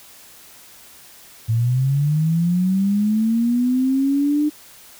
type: linear sweep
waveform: sine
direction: up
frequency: 110 to 302.1 Hz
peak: -15 dBFS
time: 1.48-4.5 s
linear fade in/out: 20 ms
effects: white hiss -45 dBFS RMS until 4.99 s